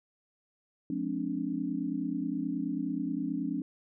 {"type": "chord", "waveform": "sine", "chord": "D half-diminished seventh", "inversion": "first", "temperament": "just", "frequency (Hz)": [176.2, 211.4, 264.3, 293.7], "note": ["F3", "Ab3", "C4", "D4"], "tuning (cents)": [16, 31, 18, 0], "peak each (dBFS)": [-38, -38, -34, -34], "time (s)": [0.9, 3.62], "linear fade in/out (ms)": 2, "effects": []}